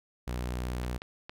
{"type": "tone with vibrato", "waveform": "sawtooth", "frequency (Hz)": 61.4, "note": "B1", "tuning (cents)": -9, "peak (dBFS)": -28, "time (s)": [0.27, 0.98], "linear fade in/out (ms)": 10, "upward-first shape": "triangle", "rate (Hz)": 16, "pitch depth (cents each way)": 14}
{"type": "clicks", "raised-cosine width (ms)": 0.3, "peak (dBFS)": -25, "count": 3, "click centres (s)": [0.839, 1.019, 1.295]}
{"effects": []}